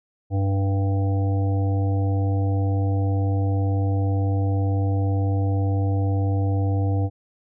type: harmonic tone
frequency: 98 Hz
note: G2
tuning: in tune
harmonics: 1 / 3 / 5 / 7 / 8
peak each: -19 / -29 / -33 / -36 / -37 dBFS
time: 0.3-7.1 s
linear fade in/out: 50 ms
effects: none